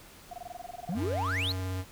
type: tone bursts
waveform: sine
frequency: 709 Hz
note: F5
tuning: 26 cents sharp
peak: -37 dBFS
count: 14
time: 0.31-0.947 s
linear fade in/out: 5 ms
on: 26 ms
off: 21 ms
type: exponential sweep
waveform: triangle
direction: up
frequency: 155.56 to 4402 Hz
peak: -28 dBFS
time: 0.89-1.52 s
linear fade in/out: 2 ms
type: tone with vibrato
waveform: square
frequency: 93 Hz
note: F#2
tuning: 9 cents sharp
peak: -32 dBFS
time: 0.94-1.85 s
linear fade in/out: 50 ms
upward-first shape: sine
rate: 17 Hz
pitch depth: 13 cents each way
effects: pink hiss -52 dBFS RMS until 1.91 s